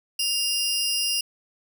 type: tone pair together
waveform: 25% pulse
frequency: 2798 / 5006 Hz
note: F7 / D#8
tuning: +3 / +10 cents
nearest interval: minor seventh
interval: 1007 cents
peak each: -21 dBFS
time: 0.19-1.21 s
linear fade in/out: 5 ms
effects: none